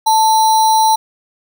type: tone with sample-and-hold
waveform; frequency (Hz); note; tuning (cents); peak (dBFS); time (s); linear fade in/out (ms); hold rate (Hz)
sine; 880; A5; 0; -8; 0.06-0.96; 10; 4900
effects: none